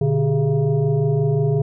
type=tone with frequency modulation; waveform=sine; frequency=146.83 Hz; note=D3; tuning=in tune; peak=-15 dBFS; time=0.01-1.62 s; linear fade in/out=5 ms; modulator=268 Hz; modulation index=1.1; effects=none